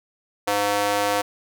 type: tone with high-pass filter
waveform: square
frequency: 102.3 Hz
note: G#2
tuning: 26 cents flat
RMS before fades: -22 dBFS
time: 0.47-1.22 s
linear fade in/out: 10 ms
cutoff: 590 Hz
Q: 1.5
effects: none